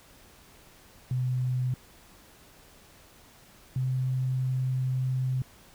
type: tone pair in turn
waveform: sine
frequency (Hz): 126.7 / 129.36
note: B2 / C3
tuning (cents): +45 / -19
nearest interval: unison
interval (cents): 36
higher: second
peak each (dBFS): -25 / -25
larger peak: neither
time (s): 1.11-1.74 / 3.76-5.42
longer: second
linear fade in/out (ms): 2
effects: pink hiss -55 dBFS RMS until 5.74 s